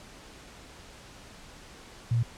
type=tone; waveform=sine; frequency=117.2 Hz; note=A#2; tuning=10 cents sharp; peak=-22 dBFS; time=2.11-2.23 s; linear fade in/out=5 ms; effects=pink hiss -49 dBFS RMS until 2.37 s + low-pass 8000 Hz 12 dB/octave